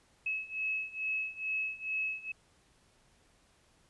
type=beating tone pair; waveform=sine; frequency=2579 / 2581.3 Hz; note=E7 / E7; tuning=-39 / -37 cents; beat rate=2.3 Hz; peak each=-37 / -35 dBFS; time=0.26-2.32 s; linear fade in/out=5 ms; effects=pink hiss -67 dBFS RMS until 3.89 s + resampled to 24000 Hz